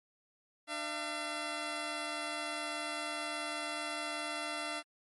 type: tone pair together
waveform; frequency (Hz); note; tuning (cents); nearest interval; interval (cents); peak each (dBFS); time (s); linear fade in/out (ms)
10% pulse; 300.7 / 680; D4 / F5; +41 / -46; octave + major second; 1413; -33 / -29; 0.67-4.83; 50
effects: MP3 48 kbps